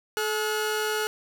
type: tone pair together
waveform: sawtooth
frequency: 430 / 1446.3 Hz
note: A4 / F#6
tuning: -40 / -40 cents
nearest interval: octave + major sixth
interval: 2100 cents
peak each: -23 / -26 dBFS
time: 0.17-1.07 s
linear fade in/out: 0 ms
effects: none